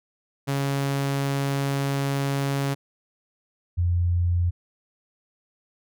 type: tone pair in turn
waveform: sawtooth / sine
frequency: 138.8 / 87.44 Hz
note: C#3 / F2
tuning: +3 / +3 cents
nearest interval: minor sixth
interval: 800 cents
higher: first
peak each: -19 dBFS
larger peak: neither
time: 0.47-2.75 / 3.77-4.51 s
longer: first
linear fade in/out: 20 ms
effects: none